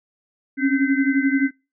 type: tone cluster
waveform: sine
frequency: 268.6 / 280.1 / 1544 / 2044 Hz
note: C4 / C#4 / G6 / C7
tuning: +46 / +18 / -27 / -41 cents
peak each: -19 / -20 / -27 / -27 dBFS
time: 0.57-1.51 s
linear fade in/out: 50 ms
effects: noise-tail reverb RT60 0.3 s tail -26 dB re dry